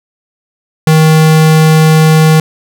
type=tone; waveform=square; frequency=157.5 Hz; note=D#3; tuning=21 cents sharp; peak=-4 dBFS; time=0.87-2.4 s; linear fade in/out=2 ms; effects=none